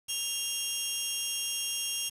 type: tone pair together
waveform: 15% pulse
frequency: 2792 / 3240 Hz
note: F7 / G#7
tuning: -1 / -43 cents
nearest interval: minor third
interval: 258 cents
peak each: -26 / -27 dBFS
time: 0.08-2.1 s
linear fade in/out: 20 ms
effects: resampled to 32000 Hz + 8-bit